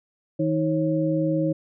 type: tone cluster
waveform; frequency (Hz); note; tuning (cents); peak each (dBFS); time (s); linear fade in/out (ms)
sine; 158.7 / 316.1 / 544; D#3 / D#4 / C#5; +35 / +27 / -33; -25 / -23 / -26; 0.39-1.53; 10
effects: none